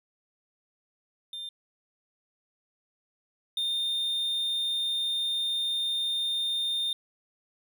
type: tone pair in turn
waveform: triangle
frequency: 3600 / 3633 Hz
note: A7 / A#7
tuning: +39 / -45 cents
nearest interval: unison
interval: 16 cents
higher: second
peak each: -34 / -25 dBFS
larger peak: second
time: 1.33-1.49 / 3.57-6.93 s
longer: second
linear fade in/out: 2 ms
effects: none